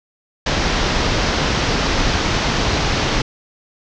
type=low-pass noise; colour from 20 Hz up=pink; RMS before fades=-18 dBFS; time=0.46-3.22 s; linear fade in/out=5 ms; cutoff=6100 Hz; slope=48 dB/octave; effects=none